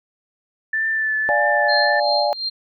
sine tone with vibrato, 1760 Hz, A6, in tune, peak -18 dBFS, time 0.73-2 s, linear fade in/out 5 ms, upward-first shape triangle, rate 1.7 Hz, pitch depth 25 cents each way
sine chord, D diminished, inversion none, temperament equal, 587.3 / 698.5 / 830.6 Hz, D5 / F5 / Ab5, 0 / 0 / 0 cents, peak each -20 / -23 / -21 dBFS, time 1.29-2.33 s, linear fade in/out 0 ms
sine tone with tremolo, 4186 Hz, C8, in tune, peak -19 dBFS, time 1.68-2.5 s, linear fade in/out 20 ms, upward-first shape sine, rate 2.7 Hz, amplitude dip 80%
effects none

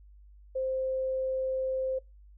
sine tone, 523.3 Hz, C5, in tune, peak -28 dBFS, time 0.55-1.99 s, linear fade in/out 10 ms, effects noise-tail reverb RT60 0.2 s tail -22 dB re dry + added 50 Hz sine -51 dBFS peak until 2.37 s

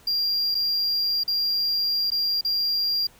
triangle tone with dropouts, 4774 Hz, D8, 28 cents sharp, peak -20 dBFS, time 0.07-3.07 s, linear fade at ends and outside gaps 5 ms, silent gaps 0.546-0.55 / 1.236-1.278 / 2.104-2.117 / 2.411-2.448 s, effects pink hiss -54 dBFS RMS until 3.19 s

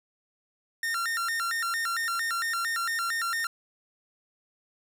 45% pulse tone with vibrato, 1584 Hz, G6, 18 cents sharp, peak -27 dBFS, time 0.83-3.47 s, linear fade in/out 2 ms, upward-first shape square, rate 4.4 Hz, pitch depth 250 cents each way
clicks, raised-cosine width 0.3 ms, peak -36 dBFS, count 5, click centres 2.037 / 2.154 / 2.315 / 3.088 / 3.398 s
effects none

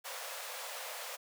pink high-pass noise, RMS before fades -43 dBFS, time 0.04-1.17 s, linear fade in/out 20 ms, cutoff 480 Hz, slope 96 dB/octave, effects none

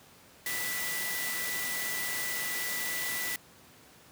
sine tone in noise, 1975.5 Hz, B6, in tune, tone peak -35 dBFS, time 0.46-3.36 s, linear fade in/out 2 ms, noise white, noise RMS -35 dBFS, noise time 0.46-3.36 s, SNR -3 dB, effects pink hiss -56 dBFS RMS until 4.11 s + high-pass 100 Hz 12 dB/octave

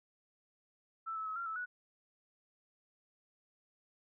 sine tone with pitch steps, 1324 / 1303 / 1284 / 1378 / 1309 / 1470 Hz, E6 / E6 / E6 / F6 / E6 / F#6, +7 / -20 / -46 / -24 / -13 / -12 cents, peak -37 dBFS, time 1.06-1.66 s, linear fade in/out 20 ms, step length 100 ms, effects none

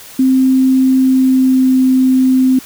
sine tone with pitch glide, 261.6 to 259.3 Hz, C4 to C4, 0 to -15 cents, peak -7 dBFS, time 0.19-2.59 s, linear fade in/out 5 ms, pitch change -15 cents, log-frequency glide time 0.98-1.75 s, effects white hiss -35 dBFS RMS until 2.65 s

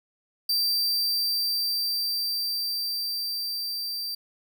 45% pulse tone with level ramp, 4687 Hz, D8, 4 cents flat, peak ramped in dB -21 to -29 dBFS, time 0.49-4.15 s, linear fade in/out 5 ms, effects none

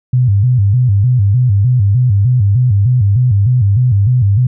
sine tone with vibrato, 112.1 Hz, A2, 33 cents sharp, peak -7 dBFS, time 0.13-4.47 s, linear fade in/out 5 ms, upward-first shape square, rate 3.3 Hz, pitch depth 200 cents each way, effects none

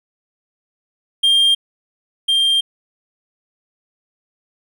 triangle tone pair in turn, 3200 / 3187 Hz, G7 / G7, +35 / +28 cents, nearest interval unison, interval 7 cents, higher first, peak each -9 / -11 dBFS, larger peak first, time 1.23-1.55 / 2.28-2.61 s, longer second, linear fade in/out 10 ms, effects none

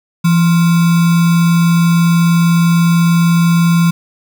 sine tone with sample-and-hold, 169.4 Hz, E3, 48 cents sharp, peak -7 dBFS, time 0.24-3.91 s, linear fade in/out 10 ms, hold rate 1225 Hz, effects none

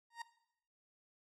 30% pulse tone with exponential growth, 932.3 Hz, A#5, in tune, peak -37 dBFS, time 0.1-0.22 s, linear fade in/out 5 ms, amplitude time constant 26 ms, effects noise-tail reverb RT60 0.8 s tail -17 dB re dry + low-pass 9000 Hz 12 dB/octave

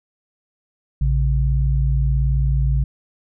sine tone pair together, 57.1 / 135.8 Hz, A#1 / C#3, -35 / -35 cents, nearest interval octave + minor third, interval 1500 cents, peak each -16 / -20 dBFS, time 1.01-2.84 s, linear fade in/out 5 ms, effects none

